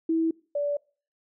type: tone pair in turn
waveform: sine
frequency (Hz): 325.6 / 578.8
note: E4 / D5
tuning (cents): -21 / -25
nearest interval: minor seventh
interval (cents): 996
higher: second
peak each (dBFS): -21 / -24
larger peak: first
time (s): 0.09-0.31 / 0.55-0.77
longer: neither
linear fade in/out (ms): 5
effects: noise-tail reverb RT60 0.4 s tail -24 dB re dry